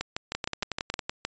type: two click trains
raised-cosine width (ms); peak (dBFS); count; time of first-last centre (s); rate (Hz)
0.2; -12 / -12; 9 / 8; 0.01-1.25 / 0.35-0.992; 6.45 / 10.9
effects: resampled to 16000 Hz

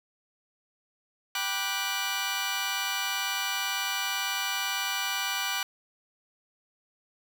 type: chord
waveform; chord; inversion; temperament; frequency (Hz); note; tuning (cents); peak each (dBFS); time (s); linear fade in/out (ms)
15% pulse; G major seventh; none; just; 784 / 980 / 1176 / 1470; G5 / B5 / D6 / F#6; 0 / -14 / +2 / -12; -29 / -30 / -29 / -27; 1.35-5.63; 2
effects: none

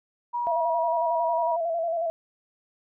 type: tone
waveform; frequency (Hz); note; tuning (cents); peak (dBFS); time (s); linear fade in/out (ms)
sine; 960; B5; -49; -25; 0.33-1.57; 20
type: tone with vibrato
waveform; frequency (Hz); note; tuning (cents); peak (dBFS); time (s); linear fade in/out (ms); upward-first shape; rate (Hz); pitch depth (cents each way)
sine; 669; E5; +25; -24; 0.47-2.1; 0; square; 11; 43
effects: none

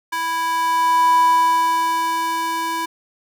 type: tone with high-pass filter sweep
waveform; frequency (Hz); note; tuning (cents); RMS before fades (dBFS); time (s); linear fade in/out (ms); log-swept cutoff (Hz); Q
square; 329.6; E4; 0; -18; 0.12-2.86; 10; 1200 to 720; 7.3
effects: none

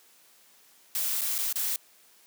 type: noise with dropouts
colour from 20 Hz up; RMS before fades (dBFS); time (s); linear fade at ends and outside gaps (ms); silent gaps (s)
blue; -29; 0.95-1.76; 1; 1.21-1.216 / 1.381-1.387 / 1.527-1.557
effects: white hiss -59 dBFS RMS until 2.26 s + high-pass 200 Hz 12 dB/octave

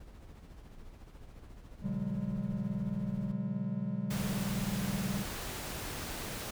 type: noise with tremolo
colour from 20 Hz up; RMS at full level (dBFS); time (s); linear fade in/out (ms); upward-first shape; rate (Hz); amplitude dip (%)
brown; -48; 0-3.32; 5; sine; 14; 45
type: chord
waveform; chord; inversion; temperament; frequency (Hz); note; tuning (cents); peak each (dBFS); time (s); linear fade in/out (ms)
triangle; G# half-diminished seventh; first; equal with one note detuned; 123.47 / 146.83 / 185 / 203.8; B2 / D3 / F#3 / G#3; 0 / 0 / 0 / -32; -39 / -39 / -35 / -34; 1.81-5.25; 50
type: noise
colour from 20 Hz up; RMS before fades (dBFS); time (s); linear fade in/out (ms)
pink; -40; 4.1-6.51; 10
effects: none

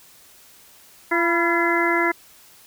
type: harmonic tone with a mistuned harmonic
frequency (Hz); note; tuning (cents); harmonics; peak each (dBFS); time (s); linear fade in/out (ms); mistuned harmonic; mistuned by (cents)
341.2; F4; -40; 1 / 2 / 3 / 4 / 5 / 6; -22 / -27 / -25 / -26 / -25 / -23; 1.11-2.12; 10; 3; -61
effects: white hiss -50 dBFS RMS until 2.66 s

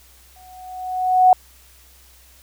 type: tone with exponential growth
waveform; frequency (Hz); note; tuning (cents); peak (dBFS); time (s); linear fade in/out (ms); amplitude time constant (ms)
sine; 739; F#5; -2; -6; 0.36-1.33; 2; 210
effects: added 63 Hz sine -51 dBFS peak until 2.42 s + white hiss -51 dBFS RMS until 2.42 s

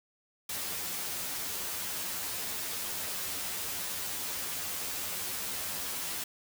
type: noise with comb filter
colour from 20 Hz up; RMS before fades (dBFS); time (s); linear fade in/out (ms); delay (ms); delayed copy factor
white; -36; 0.49-6.24; 5; 11; +0.8
effects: none

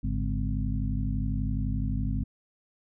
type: harmonic tone with a mistuned harmonic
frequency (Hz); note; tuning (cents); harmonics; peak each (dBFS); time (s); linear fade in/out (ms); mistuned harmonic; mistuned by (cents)
51.9; G#1; 0; 1 / 2 / 3 / 4 / 5; -29 / -32 / -34 / -35 / -36; 0.03-2.24; 10; 3; -150
effects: none

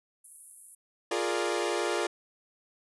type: high-pass noise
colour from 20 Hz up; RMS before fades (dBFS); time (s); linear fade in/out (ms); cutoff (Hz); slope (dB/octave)
white; -43; 0.24-0.75; 5; 9500; 48
type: chord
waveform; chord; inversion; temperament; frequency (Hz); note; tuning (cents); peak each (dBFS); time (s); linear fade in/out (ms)
sawtooth; Bb dominant seventh; second; equal; 349.2 / 415.3 / 466.2 / 587.3; F4 / Ab4 / Bb4 / D5; 0 / 0 / 0 / 0; -28 / -29 / -30 / -31; 1.11-2.07; 5
effects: resampled to 24000 Hz

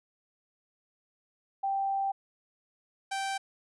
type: tone pair in turn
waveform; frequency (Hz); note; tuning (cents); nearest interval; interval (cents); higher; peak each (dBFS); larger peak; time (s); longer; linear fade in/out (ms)
sine / sawtooth; 784 / 780.3; G5 / G5; 0 / -8; unison; 8; first; -27; neither; 1.63-2.12 / 3.11-3.38; first; 10
effects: resampled to 24000 Hz

